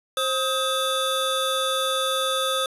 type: tone cluster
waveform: square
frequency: 528 / 1269 / 3521 Hz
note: C5 / D#6 / A7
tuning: +16 / +34 / 0 cents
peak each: -27 dBFS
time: 0.17-2.66 s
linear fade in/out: 2 ms
effects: resampled to 32000 Hz + 8-bit